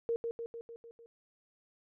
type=tone with echo; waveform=sine; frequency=464.2 Hz; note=A#4; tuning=7 cents flat; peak=-29 dBFS; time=0.09-0.16 s; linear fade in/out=0 ms; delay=150 ms; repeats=6; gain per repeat=-4 dB; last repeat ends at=1.06 s; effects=none